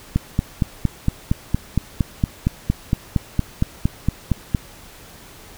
click train, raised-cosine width 5 ms, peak -4 dBFS, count 20, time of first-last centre 0.16-4.548 s, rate 4.33 Hz, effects pink hiss -43 dBFS RMS until 5.57 s

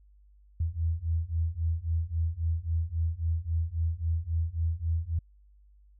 sine beating tone pair, 80.5 / 84.2 Hz, E2 / E2, -41 / +37 cents, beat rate 3.7 Hz, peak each -30 / -29 dBFS, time 0.6-5.19 s, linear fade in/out 5 ms, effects added 50 Hz sine -55 dBFS peak until 5.99 s

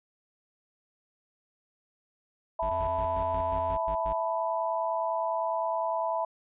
sine chord, E suspended fourth, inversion none, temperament just, 659.3 / 879 / 988.9 Hz, E5 / A5 / B5, 0 / -2 / +2 cents, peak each -30 / -33 / -31 dBFS, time 2.59-6.25 s, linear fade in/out 5 ms
square tone bursts, 51.91 Hz, G#1, in tune, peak -36 dBFS, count 9, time 2.62-4.131 s, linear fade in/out 5 ms, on 79 ms, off 100 ms
square tone, 87.31 Hz, F2, in tune, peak -39 dBFS, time 2.71-3.75 s, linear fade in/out 0 ms
effects resampled to 8000 Hz

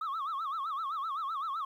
sine tone with vibrato, 1200 Hz, D6, 37 cents sharp, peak -30 dBFS, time 0.01-1.65 s, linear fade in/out 5 ms, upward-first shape sine, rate 7.8 Hz, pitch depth 190 cents each way, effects tanh soft clip ceiling -31 dBFS + 11-bit

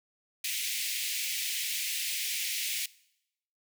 pink high-pass noise, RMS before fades -33 dBFS, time 0.44-2.86 s, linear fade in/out 5 ms, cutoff 2100 Hz, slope 48 dB/octave, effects noise-tail reverb RT60 0.8 s tail -21 dB re dry

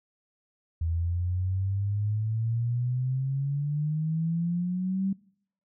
sine exponential sweep, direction up, 81.3 to 196 Hz, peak -25 dBFS, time 0.81-5.13 s, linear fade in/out 5 ms, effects noise-tail reverb RT60 0.6 s tail -21 dB re dry

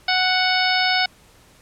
harmonic tone, 740 Hz, F#5, in tune, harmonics 1 / 2 / 3 / 4 / 5 / 6 / 7, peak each -22 / -23 / -23 / -27 / -26 / -26 / -26 dBFS, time 0.08-1.06 s, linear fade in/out 5 ms, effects pink hiss -52 dBFS RMS until 1.61 s + low-pass 12000 Hz 12 dB/octave

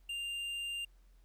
sine tone with tanh clipping, 2794 Hz, F7, in tune, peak -38 dBFS, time 0.09-0.85 s, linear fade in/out 5 ms, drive 8 dB, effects added 43 Hz sine -59 dBFS peak until 1.24 s + pink hiss -75 dBFS RMS until 1.24 s

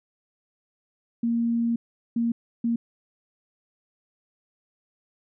sine tone bursts at uneven times, 233.1 Hz, A#3, in tune, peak -21 dBFS, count 3, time 1.23-1.76 / 2.16-2.32 / 2.64-2.76 s, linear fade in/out 5 ms, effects none

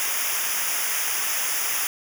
white noise with comb filter, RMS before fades -25 dBFS, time 0-1.87 s, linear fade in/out 0 ms, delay 0.24 ms, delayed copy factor -1, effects none

